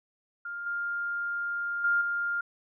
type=tone with level steps; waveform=sine; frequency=1403 Hz; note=F6; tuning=8 cents sharp; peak=-34 / -29 / -22 / -27 dBFS; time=0.45-2.41 s; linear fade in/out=5 ms; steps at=0.66 / 1.84 / 2.01 s; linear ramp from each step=5 ms; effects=none